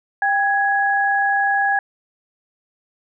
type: tone pair together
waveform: sine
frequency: 795 / 1667.1 Hz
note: G5 / G#6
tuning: +24 / +6 cents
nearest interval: octave + minor second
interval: 1282 cents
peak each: -18 dBFS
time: 0.22-1.79 s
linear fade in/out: 2 ms
effects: none